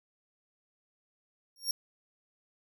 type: tone with exponential growth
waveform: sawtooth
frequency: 5560 Hz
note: F8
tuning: 9 cents flat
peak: -22 dBFS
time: 1.56-1.71 s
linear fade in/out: 2 ms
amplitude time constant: 31 ms
effects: none